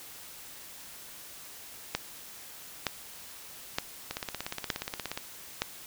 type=two click trains; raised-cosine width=0.2 ms; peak=-16 / -10 dBFS; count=19 / 5; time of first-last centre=4.11-5.175 / 1.95-5.62 s; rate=16.9 / 1.09 Hz; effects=white hiss -47 dBFS RMS until 5.86 s